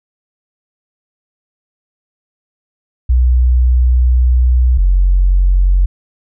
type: tone pair in turn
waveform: sine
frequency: 62 / 45.76 Hz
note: B1 / F#1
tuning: +7 / -18 cents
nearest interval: perfect fourth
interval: 525 cents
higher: first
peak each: -6 dBFS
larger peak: neither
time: 3.09-4.78 / 4.78-5.86 s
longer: first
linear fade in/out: 10 ms
effects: tanh soft clip ceiling -2 dBFS